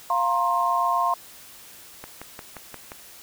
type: chord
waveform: sine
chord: F suspended fourth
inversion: none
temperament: equal with one note detuned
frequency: 698.5 / 932.3 / 1059.9 Hz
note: F5 / Bb5 / C6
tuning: 0 / 0 / +22 cents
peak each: -25 / -26 / -22 dBFS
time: 0.1-1.14 s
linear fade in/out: 2 ms
type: click train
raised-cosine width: 0.5 ms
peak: -21 dBFS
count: 6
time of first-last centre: 2.04-2.919 s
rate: 5.69 Hz
effects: white hiss -46 dBFS RMS until 3.22 s